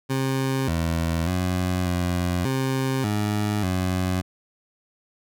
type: tone with pitch steps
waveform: 20% pulse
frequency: 133.5 / 82.7 / 91.1 / 88.7 / 132.7 / 104.6 / 92 Hz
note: C3 / E2 / F#2 / F2 / C3 / G#2 / F#2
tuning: +35 / +6 / -26 / +27 / +25 / +13 / -9 cents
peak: -17 dBFS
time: 0.09-4.22 s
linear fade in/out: 20 ms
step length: 590 ms
effects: none

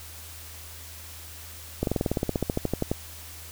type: slowing click train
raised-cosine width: 2 ms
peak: -11 dBFS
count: 18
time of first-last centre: 1.83-2.915 s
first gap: 42 ms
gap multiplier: 1.05
effects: added 81 Hz sine -45 dBFS peak until 3.51 s + white hiss -44 dBFS RMS until 3.51 s

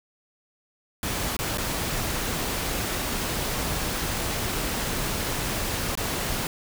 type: noise with dropouts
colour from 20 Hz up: pink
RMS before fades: -28 dBFS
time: 1.03-6.47 s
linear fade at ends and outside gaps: 1 ms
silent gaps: 1.367-1.39 / 1.574-1.582 / 5.953-5.974 s
effects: none

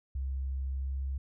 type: tone with pitch glide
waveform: sine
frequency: 66.7 to 67.28 Hz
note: C2 to C2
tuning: +34 to +49 cents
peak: -31 dBFS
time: 0.15-1.18 s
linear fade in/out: 5 ms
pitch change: +15 cents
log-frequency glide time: 0.74-0.94 s
effects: none

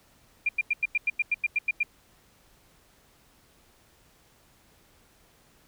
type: tone bursts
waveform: sine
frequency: 2400 Hz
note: D7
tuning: 37 cents sharp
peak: -21 dBFS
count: 12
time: 0.46-1.832 s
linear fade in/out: 5 ms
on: 30 ms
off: 92 ms
effects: pink hiss -61 dBFS RMS until 5.67 s

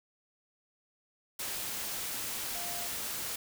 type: tone in noise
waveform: sine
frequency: 698.5 Hz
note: F5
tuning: in tune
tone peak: -44 dBFS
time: 2.55-2.87 s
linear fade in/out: 5 ms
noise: white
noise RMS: -37 dBFS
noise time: 1.39-3.36 s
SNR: -10 dB
effects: none

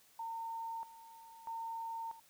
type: tone with tremolo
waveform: sine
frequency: 911 Hz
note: A#5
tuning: 40 cents flat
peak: -39 dBFS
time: 0.19-2.2 s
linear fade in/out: 5 ms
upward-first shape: square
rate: 0.78 Hz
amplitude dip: 80%
effects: white hiss -66 dBFS RMS until 2.29 s

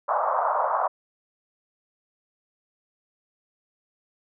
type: band-pass noise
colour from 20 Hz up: white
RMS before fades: -24 dBFS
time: 0.08-0.88 s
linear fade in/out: 10 ms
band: 580 to 1200 Hz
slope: 48 dB/octave
effects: none

